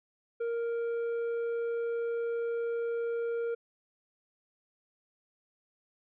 sine tone with tanh clipping, 466.2 Hz, A#4, in tune, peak -31 dBFS, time 0.4-3.55 s, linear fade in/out 10 ms, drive 6 dB, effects none

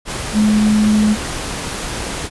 sine tone in noise, 212.6 Hz, G#3, 41 cents sharp, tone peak -10 dBFS, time 0.33-1.17 s, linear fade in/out 50 ms, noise pink, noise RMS -24 dBFS, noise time 0.05-2.3 s, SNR +11 dB, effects resampled to 24000 Hz

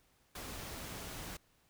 pink noise, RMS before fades -45 dBFS, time 0.35-1.37 s, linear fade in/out 5 ms, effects pink hiss -71 dBFS RMS until 1.69 s

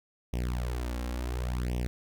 sawtooth tone with flanger, 61 Hz, B1, 21 cents flat, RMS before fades -32 dBFS, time 0.33-1.87 s, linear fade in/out 0 ms, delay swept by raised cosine 0.34 to 3.74 ms, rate 0.7 Hz, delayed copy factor +1, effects none

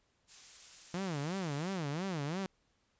blue noise, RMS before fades -49 dBFS, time 0.27-1.79 s, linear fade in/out 50 ms
sawtooth tone with vibrato, 165.9 Hz, E3, 11 cents sharp, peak -31 dBFS, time 0.94-2.46 s, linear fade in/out 0 ms, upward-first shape sine, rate 2.9 Hz, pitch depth 290 cents each way
effects pink hiss -75 dBFS RMS until 2.99 s + resampled to 16000 Hz

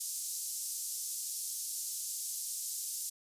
pink band-pass noise, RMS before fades -39 dBFS, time 0-3.1 s, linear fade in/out 10 ms, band 5900 to 13000 Hz, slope 24 dB/octave, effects resampled to 32000 Hz

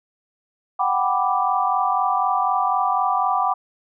sine chord, G major seventh, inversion third, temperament equal, 740 / 784 / 987.8 / 1174.7 Hz, F#5 / G5 / B5 / D6, 0 / 0 / 0 / 0 cents, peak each -23 / -23 / -24 / -22 dBFS, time 0.79-3.54 s, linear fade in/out 10 ms, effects none

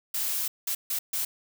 blue noise bursts at uneven times, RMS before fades -29 dBFS, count 4, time 0.14-0.48 / 0.67-0.75 / 0.9-0.99 / 1.13-1.25 s, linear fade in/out 5 ms, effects none

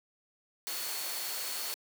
sine tone in noise, 4394 Hz, C#8, 16 cents flat, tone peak -43 dBFS, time 0.67-1.74 s, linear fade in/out 0 ms, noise white, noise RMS -37 dBFS, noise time 0.67-1.74 s, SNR -9 dB, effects high-pass 400 Hz 12 dB/octave

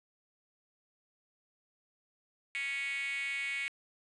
5% pulse tone with high-pass filter, 277.2 Hz, C#4, in tune, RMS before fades -36 dBFS, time 2.55-3.68 s, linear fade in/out 0 ms, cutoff 2200 Hz, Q 9.2, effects resampled to 24000 Hz + 11-bit

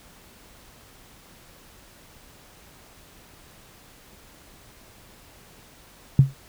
sine tone with exponential decay, 135.6 Hz, C#3, 38 cents flat, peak -6 dBFS, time 6.19-6.34 s, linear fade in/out 2 ms, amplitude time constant 31 ms, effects pink hiss -51 dBFS RMS until 6.48 s

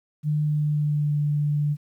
sine tone with pitch glide, 150.6 to 147.42 Hz, D3 to D3, +44 to +7 cents, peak -20 dBFS, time 0.23-1.77 s, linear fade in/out 50 ms, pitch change -37 cents, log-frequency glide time 0.44-1.15 s, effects 10-bit

